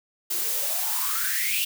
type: noise with high-pass filter sweep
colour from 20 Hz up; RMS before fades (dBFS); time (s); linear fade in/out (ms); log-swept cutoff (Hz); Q
blue; -26; 0.3-1.65; 10; 320 to 2900; 9.6
effects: none